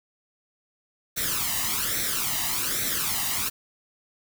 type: noise with flanger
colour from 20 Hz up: white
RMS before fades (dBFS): -27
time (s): 1.16-3.5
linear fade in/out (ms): 20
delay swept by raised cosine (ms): 0.51 to 1.05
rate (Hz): 1.2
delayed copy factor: +0.7
effects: none